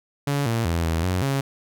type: tone with pitch steps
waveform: sawtooth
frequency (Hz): 142.2 / 115.1 / 84 / 81.6 / 91.6 / 137.2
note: C#3 / A#2 / E2 / E2 / F#2 / C#3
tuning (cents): +45 / -22 / +33 / -17 / -17 / -17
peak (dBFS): -17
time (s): 0.27-1.41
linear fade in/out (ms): 5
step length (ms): 190
effects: none